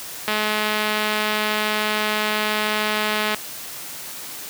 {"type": "click train", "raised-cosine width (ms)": 0.3, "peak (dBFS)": -6, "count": 654, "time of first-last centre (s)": [0.28, 3.346], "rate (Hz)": 213, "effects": ["white hiss -34 dBFS RMS until 4.49 s", "high-pass 100 Hz 12 dB/octave"]}